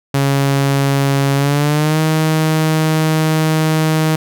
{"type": "tone with pitch glide", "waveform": "sawtooth", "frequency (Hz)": [138.59, 157.37], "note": ["C#3", "D#3"], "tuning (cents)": [0, 20], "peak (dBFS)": -8, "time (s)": [0.14, 4.16], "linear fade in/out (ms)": 5, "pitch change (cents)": 220, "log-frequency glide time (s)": [1.35, 2], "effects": []}